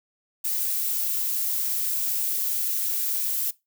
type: noise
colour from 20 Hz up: violet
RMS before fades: -26 dBFS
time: 0.44-3.51 s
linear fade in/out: 10 ms
effects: noise-tail reverb RT60 0.2 s tail -20 dB re dry